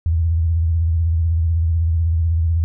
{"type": "tone with vibrato", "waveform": "sine", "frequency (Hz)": 82.41, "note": "E2", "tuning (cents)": 0, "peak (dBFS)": -14, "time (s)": [0.06, 2.64], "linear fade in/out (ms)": 0, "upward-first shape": "triangle", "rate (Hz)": 16, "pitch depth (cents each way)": 100, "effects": []}